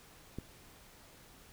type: click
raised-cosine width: 3 ms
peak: -26 dBFS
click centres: 0.386 s
effects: pink hiss -58 dBFS RMS until 1.52 s